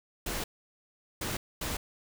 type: noise bursts at uneven times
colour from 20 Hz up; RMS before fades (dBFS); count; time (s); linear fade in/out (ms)
pink; -34; 3; 0.26-0.44 / 1.21-1.37 / 1.61-1.77; 5
effects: none